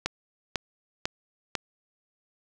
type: click train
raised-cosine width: 0.2 ms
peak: -9 dBFS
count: 4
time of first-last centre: 0.06-1.553 s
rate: 2.01 Hz
effects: none